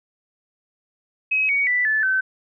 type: tone with pitch steps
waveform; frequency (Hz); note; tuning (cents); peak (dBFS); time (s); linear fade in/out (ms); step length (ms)
sine; 2549 / 2245 / 1976.9 / 1741 / 1533.3; D#7 / C#7 / B6 / A6 / G6; +41 / +21 / +1 / -19 / -39; -17; 1.31-2.21; 10; 180
effects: none